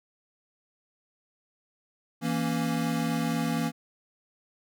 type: chord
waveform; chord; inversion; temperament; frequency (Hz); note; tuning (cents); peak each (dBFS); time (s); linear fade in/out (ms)
square; A# diminished; second; equal; 164.81 / 233.1 / 277.2; E3 / A#3 / C#4; 0 / 0 / 0; -31 / -30 / -33; 2.21-3.72; 50
effects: none